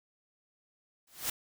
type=noise with exponential growth; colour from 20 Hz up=white; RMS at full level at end=-29 dBFS; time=1.07-1.3 s; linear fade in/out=5 ms; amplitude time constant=50 ms; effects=none